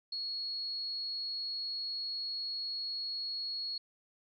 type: tone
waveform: sine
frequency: 4332 Hz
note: C#8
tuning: 41 cents flat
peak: -35 dBFS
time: 0.12-3.78 s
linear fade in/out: 5 ms
effects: none